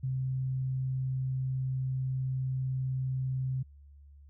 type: tone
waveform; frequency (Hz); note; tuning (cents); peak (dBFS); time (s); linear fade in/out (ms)
sine; 130.81; C3; 0; -29; 0.03-3.63; 10
effects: added 71 Hz sine -51 dBFS peak until 4.29 s